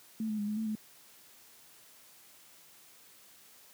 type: tone with pitch steps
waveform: sine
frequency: 220.5 / 213.8 / 206 / 211.7 / 221.2 / 215.1 Hz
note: A3 / A3 / G#3 / G#3 / A3 / A3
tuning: +4 / -49 / -14 / +33 / +9 / -39 cents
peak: -31 dBFS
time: 0.2-0.752 s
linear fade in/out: 2 ms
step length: 92 ms
effects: white hiss -58 dBFS RMS until 3.73 s + high-pass 100 Hz 12 dB/octave